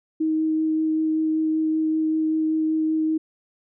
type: tone with vibrato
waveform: sine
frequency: 315.1 Hz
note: D#4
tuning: 22 cents sharp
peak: -19 dBFS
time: 0.2-3.18 s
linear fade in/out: 10 ms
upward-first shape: sine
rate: 5.2 Hz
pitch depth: 8 cents each way
effects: none